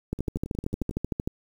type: two click trains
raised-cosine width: 3 ms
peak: -23 / -14 dBFS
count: 9 / 16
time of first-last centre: 0.19-0.911 / 0.13-1.275 s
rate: 11.1 / 13.1 Hz
effects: 8-bit